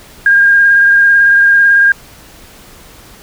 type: tone with vibrato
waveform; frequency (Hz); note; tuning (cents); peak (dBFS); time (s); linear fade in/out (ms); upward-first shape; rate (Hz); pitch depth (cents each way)
sine; 1613; G6; +49; -4; 0.26-1.92; 2; sine; 18; 15
effects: pink hiss -38 dBFS RMS until 3.22 s